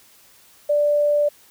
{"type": "tone", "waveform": "sine", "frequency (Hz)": 587.3, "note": "D5", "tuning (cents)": 0, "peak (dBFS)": -15, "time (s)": [0.69, 1.29], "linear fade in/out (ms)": 10, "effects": ["white hiss -52 dBFS RMS until 1.5 s"]}